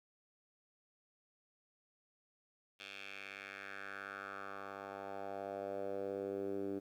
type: tone with band-pass filter sweep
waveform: 10% pulse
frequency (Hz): 98.6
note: G2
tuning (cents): +11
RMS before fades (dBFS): -44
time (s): 2.79-6.8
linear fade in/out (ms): 20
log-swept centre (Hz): 3000 to 330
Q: 2.8
effects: 12-bit